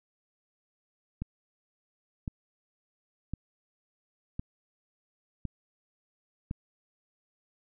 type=click train; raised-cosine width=5 ms; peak=-21 dBFS; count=6; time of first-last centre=1.22-6.511 s; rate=0.945 Hz; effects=none